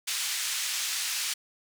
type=band-pass noise; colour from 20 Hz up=white; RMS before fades=-31 dBFS; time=0.07-1.34 s; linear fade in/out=10 ms; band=1900 to 7600 Hz; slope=12 dB/octave; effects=none